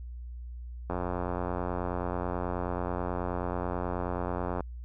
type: click train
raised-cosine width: 1 ms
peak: -18 dBFS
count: 332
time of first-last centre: 0.9-4.607 s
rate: 89.3 Hz
effects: added 60 Hz sine -38 dBFS peak until 4.84 s